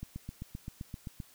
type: click train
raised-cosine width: 5 ms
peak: -27 dBFS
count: 10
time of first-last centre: 0.03-1.202 s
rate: 7.68 Hz
effects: white hiss -60 dBFS RMS until 1.34 s